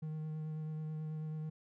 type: tone with vibrato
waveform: triangle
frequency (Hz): 155.56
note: D#3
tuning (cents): 0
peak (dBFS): -36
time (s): 0.02-1.5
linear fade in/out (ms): 10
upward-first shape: triangle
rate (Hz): 9.2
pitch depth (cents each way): 17
effects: none